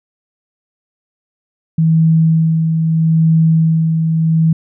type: tone with tremolo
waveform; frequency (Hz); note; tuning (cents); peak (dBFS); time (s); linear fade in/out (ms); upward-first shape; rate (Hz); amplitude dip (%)
sine; 161.5; E3; -35; -7; 1.78-4.53; 5; sine; 0.78; 40
effects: none